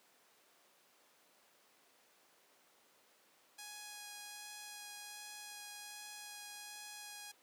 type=tone with vibrato; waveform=5% pulse; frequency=830.6 Hz; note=G#5; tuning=in tune; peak=-36 dBFS; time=3.58-7.32 s; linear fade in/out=10 ms; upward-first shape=sine; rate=1.3 Hz; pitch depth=8 cents each way; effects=pink hiss -68 dBFS RMS until 7.42 s + high-pass 400 Hz 12 dB/octave